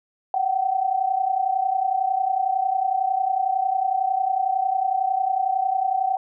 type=tone pair together; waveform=sine; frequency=737 / 768 Hz; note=F#5 / G5; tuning=-7 / -36 cents; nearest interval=minor second; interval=71 cents; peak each=-24 / -21 dBFS; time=0.34-6.17 s; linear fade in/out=2 ms; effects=none